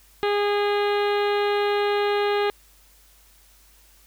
harmonic tone, 410 Hz, G#4, 22 cents flat, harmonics 1 / 2 / 3 / 4 / 5 / 6 / 7 / 8 / 9 / 10, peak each -21 / -27 / -31 / -33 / -35 / -37 / -38 / -39 / -40 / -41 dBFS, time 0.23-2.5 s, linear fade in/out 0 ms, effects added 50 Hz sine -56 dBFS peak until 4.06 s + white hiss -56 dBFS RMS until 4.06 s

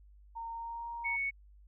sine tone with pitch glide, 919 to 936.1 Hz, A#5 to A#5, -25 to +7 cents, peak -38 dBFS, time 0.35-1.17 s, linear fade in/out 20 ms, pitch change +32 cents, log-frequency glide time 0.5-0.88 s
sine tone, 2217 Hz, C#7, in tune, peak -31 dBFS, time 1.04-1.31 s, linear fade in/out 20 ms
effects added 50 Hz sine -55 dBFS peak until 1.67 s

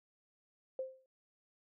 sine tone with exponential decay, 523.3 Hz, C5, in tune, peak -33 dBFS, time 0.79-1.06 s, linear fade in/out 2 ms, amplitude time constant 57 ms, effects none

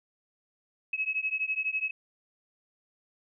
sine beating tone pair, 2562 / 2574 Hz, E7 / E7, -50 / -42 cents, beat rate 12 Hz, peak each -31 dBFS, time 0.93-1.91 s, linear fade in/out 5 ms, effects none

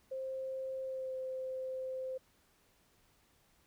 sine tone with pitch glide, 527 to 520 Hz, C5 to C5, +12 to -11 cents, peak -37 dBFS, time 0.11-2.18 s, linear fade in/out 10 ms, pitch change -23 cents, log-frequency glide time 0.83-1.15 s, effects pink hiss -70 dBFS RMS until 3.66 s

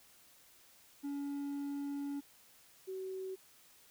triangle / sine tone pair in turn, 283.2 / 378 Hz, C#4 / F#4, +37 / +37 cents, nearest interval perfect fourth, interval 500 cents, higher second, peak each -35 / -39 dBFS, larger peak first, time 1.03-2.21 / 2.87-3.36 s, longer first, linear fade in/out 20 ms, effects white hiss -63 dBFS RMS until 3.9 s

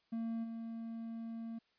triangle tone with level steps, 227.9 Hz, A#3, 39 cents flat, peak -34 / -39 dBFS, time 0.12-1.59 s, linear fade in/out 10 ms, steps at 0.43 s, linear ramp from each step 20 ms, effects white hiss -75 dBFS RMS until 1.78 s + resampled to 11025 Hz

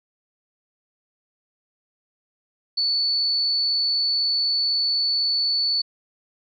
sine tone, 4462 Hz, C#8, 11 cents sharp, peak -19 dBFS, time 2.77-5.82 s, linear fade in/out 10 ms, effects none

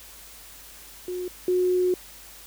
sine tone pair in turn, 361.7 / 363.4 Hz, F#4 / F#4, -39 / -31 cents, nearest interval unison, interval 8 cents, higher second, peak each -28 / -19 dBFS, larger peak second, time 1.08-1.28 / 1.48-1.94 s, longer second, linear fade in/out 2 ms, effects added 50 Hz sine -54 dBFS peak until 2.46 s + white hiss -46 dBFS RMS until 2.46 s

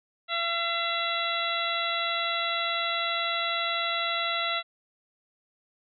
harmonic tone with a mistuned harmonic, 678 Hz, E5, 49 cents sharp, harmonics 1 / 2 / 3 / 4 / 5 / 6, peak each -34 / -31 / -33 / -35 / -34 / -33 dBFS, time 0.28-4.63 s, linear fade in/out 50 ms, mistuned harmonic 6, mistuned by -67 cents, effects none

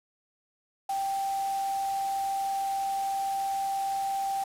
sine tone in noise, 784 Hz, G5, in tune, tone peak -27 dBFS, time 0.89-4.44 s, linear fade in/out 5 ms, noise white, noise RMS -43 dBFS, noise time 0.89-4.44 s, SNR +13 dB, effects low-pass 12000 Hz 12 dB/octave

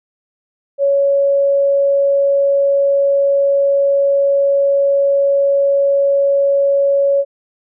sine tone, 558 Hz, C#5, 11 cents sharp, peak -10 dBFS, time 0.78-7.25 s, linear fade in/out 50 ms, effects none

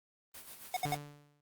white noise with tremolo, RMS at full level -48 dBFS, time 0.34-0.97 s, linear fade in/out 5 ms, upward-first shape sine, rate 7.3 Hz, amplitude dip 55%
square tone bursts, 732 Hz, F#5, 19 cents flat, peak -31 dBFS, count 3, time 0.74-0.946 s, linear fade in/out 2 ms, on 26 ms, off 64 ms
sawtooth tone with exponential decay, 145.9 Hz, D3, 11 cents flat, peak -30 dBFS, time 0.85-1.41 s, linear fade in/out 5 ms, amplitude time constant 120 ms
effects Opus 32 kbps

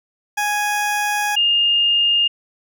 20% pulse / sine tone pair in turn, 830.6 / 2826 Hz, G#5 / F7, 0 / +20 cents, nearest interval octave + major sixth, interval 2120 cents, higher second, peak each -13 dBFS, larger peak neither, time 0.37-1.36 / 1.36-2.28 s, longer first, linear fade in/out 10 ms, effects none

